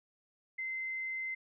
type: tone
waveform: sine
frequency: 2069 Hz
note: C7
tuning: 20 cents flat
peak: -35 dBFS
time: 0.58-1.35 s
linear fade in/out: 10 ms
effects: none